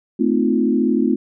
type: chord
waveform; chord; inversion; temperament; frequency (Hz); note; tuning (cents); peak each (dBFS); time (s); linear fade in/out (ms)
sine; F dominant seventh; first; equal with one note detuned; 220 / 257.1 / 311.1 / 349.2; A3 / C4 / Eb4 / F4; 0 / -30 / 0 / 0; -19 / -18 / -22 / -21; 0.19-1.16; 10
effects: none